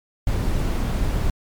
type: noise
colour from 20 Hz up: brown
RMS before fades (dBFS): -21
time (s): 0.27-1.3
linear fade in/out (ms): 2
effects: MP3 96 kbps